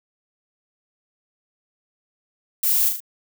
violet noise with echo, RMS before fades -20 dBFS, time 2.63-2.89 s, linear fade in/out 5 ms, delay 38 ms, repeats 3, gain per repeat -5 dB, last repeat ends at 3.004 s, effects none

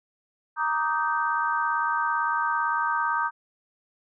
sine chord, Eb major seventh, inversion second, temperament just, 933.4 / 1166.7 / 1244.5 / 1555.6 Hz, Bb5 / D6 / Eb6 / G6, +2 / -12 / 0 / -14 cents, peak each -27 / -31 / -28 / -28 dBFS, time 0.56-3.31 s, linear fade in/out 50 ms, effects none

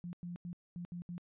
sine tone bursts at uneven times, 174.61 Hz, F3, in tune, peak -40 dBFS, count 6, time 0.04-0.13 / 0.23-0.36 / 0.45-0.53 / 0.76-0.85 / 0.92-1.02 / 1.09-1.18 s, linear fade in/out 0 ms, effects resampled to 8000 Hz

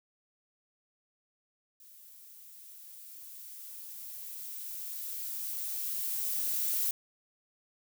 violet noise with level ramp, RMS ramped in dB -55 to -30 dBFS, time 1.8-6.91 s, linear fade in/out 2 ms, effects none

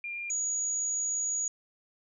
sine tone pair in turn, 2398 / 6783 Hz, D7 / G#8, +36 / +36 cents, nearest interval octave + tritone, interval 1800 cents, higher second, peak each -34 / -28 dBFS, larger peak second, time 0.04-0.3 / 0.3-1.48 s, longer second, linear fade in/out 2 ms, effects none

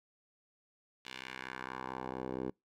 10% pulse tone with band-pass filter sweep, 64.4 Hz, C2, 27 cents flat, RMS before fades -42 dBFS, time 1.05-2.5 s, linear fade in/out 5 ms, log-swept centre 3200 to 390 Hz, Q 1.5, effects noise-tail reverb RT60 0.2 s tail -26 dB re dry

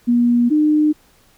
sine tone pair in turn, 239.8 / 303.3 Hz, A#3 / D#4, +49 / -44 cents, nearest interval major third, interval 407 cents, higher second, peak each -11 dBFS, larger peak neither, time 0.07-0.5 / 0.5-0.93 s, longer neither, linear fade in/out 20 ms, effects pink hiss -54 dBFS RMS until 1.37 s

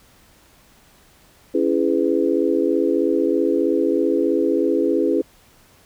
sine chord, C# minor seventh, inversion none, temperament just, 277.2 / 332.6 / 415.8 / 498.9 Hz, C#4 / E4 / G#4 / B4, 0 / +16 / +2 / +17 cents, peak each -22 / -20 / -21 / -23 dBFS, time 1.54-5.22 s, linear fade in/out 10 ms, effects pink hiss -53 dBFS RMS until 5.85 s

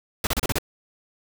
pink noise bursts, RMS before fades -23 dBFS, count 6, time 0.24-0.585 s, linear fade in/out 2 ms, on 30 ms, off 33 ms, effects none

